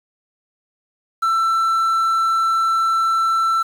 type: tone with quantisation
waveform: triangle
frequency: 1336 Hz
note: E6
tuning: 23 cents sharp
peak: -13 dBFS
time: 1.22-3.63 s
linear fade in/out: 10 ms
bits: 7
effects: none